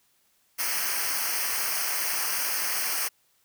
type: noise with comb filter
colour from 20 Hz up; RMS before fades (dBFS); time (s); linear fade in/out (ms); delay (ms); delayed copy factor
white; -28; 0.58-3.09; 20; 0.27; -0.9
effects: white hiss -67 dBFS RMS until 3.44 s